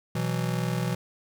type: chord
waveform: square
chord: B suspended fourth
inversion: none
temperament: just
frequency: 123.47 / 164.63 / 185.21 Hz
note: B2 / E3 / F#3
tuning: 0 / -2 / +2 cents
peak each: -30 / -30 / -34 dBFS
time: 0.15-0.95 s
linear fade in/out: 5 ms
effects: none